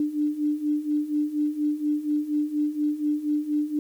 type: beating tone pair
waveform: sine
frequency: 295.3 / 299.5 Hz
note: D4 / D4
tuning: +10 / +34 cents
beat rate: 4.2 Hz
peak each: -28 / -24 dBFS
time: 0-3.79 s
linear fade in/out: 2 ms
effects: 9-bit